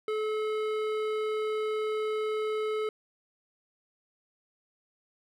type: tone with hard clipping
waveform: triangle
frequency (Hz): 431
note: A4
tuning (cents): -36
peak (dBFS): -30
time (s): 0.08-2.89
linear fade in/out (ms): 2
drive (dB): 17
effects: none